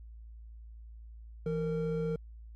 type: tone pair together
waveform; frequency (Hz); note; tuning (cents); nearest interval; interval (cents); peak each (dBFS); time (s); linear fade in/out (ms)
triangle; 165.11 / 459.5; E3 / A#4; +3 / -25; octave + tritone; 1772; -31 / -31; 1.46-2.16; 2
effects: added 56 Hz sine -46 dBFS peak until 2.55 s + AAC 64 kbps